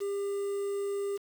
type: tone with quantisation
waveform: triangle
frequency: 400.4 Hz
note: G4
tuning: 37 cents sharp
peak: -28 dBFS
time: 0-1.18 s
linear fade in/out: 20 ms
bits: 8
effects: none